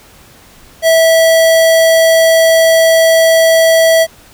square tone, 653 Hz, E5, 17 cents flat, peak -6 dBFS, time 0.82-4.07 s, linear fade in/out 50 ms, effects pink hiss -41 dBFS RMS until 4.33 s

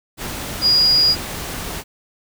sine tone in noise, 4874 Hz, D#8, 37 cents flat, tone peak -11 dBFS, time 0.61-1.16 s, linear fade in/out 50 ms, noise pink, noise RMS -28 dBFS, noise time 0.17-1.84 s, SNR +14 dB, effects none

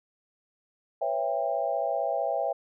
sine chord, C# half-diminished seventh, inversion third, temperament just, 498.9 / 554.4 / 665.2 / 798.3 Hz, B4 / C#5 / E5 / G5, +17 / 0 / +16 / +31 cents, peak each -35 / -31 / -29 / -31 dBFS, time 1.01-2.53 s, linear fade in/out 10 ms, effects none

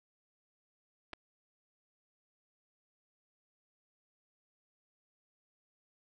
clicks, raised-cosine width 0.3 ms, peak -27 dBFS, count 2, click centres 1.132 / 1.135 s, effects none

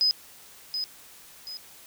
sine tone with echo, 5030 Hz, D#8, 18 cents sharp, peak -19 dBFS, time 0.01-0.11 s, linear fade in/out 0 ms, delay 730 ms, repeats 2, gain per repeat -8 dB, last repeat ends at 1.57 s, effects white hiss -50 dBFS RMS until 1.86 s

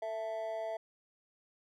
triangle tone with amplitude modulation, 662 Hz, E5, 7 cents sharp, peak -30 dBFS, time 0.02-0.77 s, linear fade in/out 5 ms, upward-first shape sine, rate 217 Hz, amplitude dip 75%, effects none

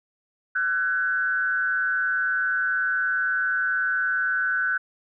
sine tone with frequency modulation, 1510 Hz, F#6, 35 cents sharp, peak -21 dBFS, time 0.55-4.78 s, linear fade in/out 10 ms, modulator 139 Hz, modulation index 0.69, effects none

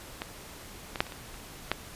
clicks, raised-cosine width 0.3 ms, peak -17 / -18 / -7 / -26 / -25 / -30 / -9 dBFS, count 7, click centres 0.219 / 0.958 / 1.005 / 1.067 / 1.122 / 1.343 / 1.716 s, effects pink hiss -46 dBFS RMS until 1.95 s + resampled to 32000 Hz

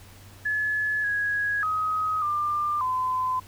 sine tone with pitch steps, 1710 / 1662 / 1262 / 1194 / 1021 Hz, A6 / G#6 / D#6 / D6 / C6, -50 / +1 / +24 / +28 / -43 cents, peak -23 dBFS, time 0.45-3.4 s, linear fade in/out 10 ms, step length 590 ms, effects added 96 Hz sine -48 dBFS peak until 3.47 s + pink hiss -51 dBFS RMS until 3.47 s

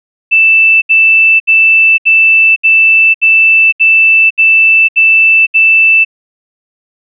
sine tone bursts, 2649 Hz, E7, 8 cents sharp, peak -3 dBFS, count 10, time 0.31-6.049 s, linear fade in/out 20 ms, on 510 ms, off 71 ms, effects none

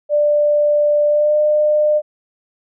sine tone with pitch glide, 591 to 602.4 Hz, D5 to D5, +11 to +44 cents, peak -11 dBFS, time 0.09-2.02 s, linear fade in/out 50 ms, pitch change +33 cents, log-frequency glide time 1.07-1.37 s, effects none

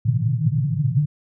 pink band-pass noise, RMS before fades -20 dBFS, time 0.05-1.06 s, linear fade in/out 10 ms, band 110 to 160 Hz, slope 96 dB/octave, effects none

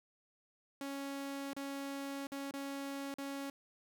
sawtooth tone with dropouts, 277.2 Hz, C#4, in tune, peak -36 dBFS, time 0.81-3.5 s, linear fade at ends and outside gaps 2 ms, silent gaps 1.533-1.565 / 2.27-2.319 / 2.511-2.538 / 3.141-3.184 s, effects none

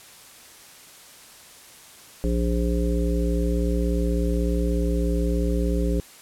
harmonic tone with a mistuned harmonic, 58.3 Hz, A#1, 1 cent sharp, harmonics 1 / 3 / 5 / 7 / 9, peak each -22 / -27 / -29 / -30 / -32 dBFS, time 2.24-6 s, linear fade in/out 0 ms, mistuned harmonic 1, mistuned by +16 cents, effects white hiss -47 dBFS RMS until 6.21 s + low-pass 12000 Hz 12 dB/octave

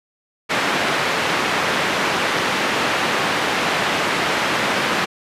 white band-pass noise, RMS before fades -20 dBFS, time 0.49-5.06 s, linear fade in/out 20 ms, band 160 to 2200 Hz, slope 12 dB/octave, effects resampled to 32000 Hz

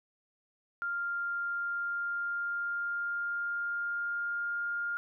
sine tone with pitch glide, 1396.9 to 1409.1 Hz, F6 to F6, 0 to +15 cents, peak -31 dBFS, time 0.82-4.97 s, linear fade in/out 0 ms, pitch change +15 cents, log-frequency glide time 1.39-4.6 s, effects none

